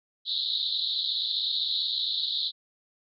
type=band-pass noise; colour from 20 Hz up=pink; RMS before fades=-29 dBFS; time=0.25-2.52 s; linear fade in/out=50 ms; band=3600 to 4200 Hz; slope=96 dB/octave; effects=none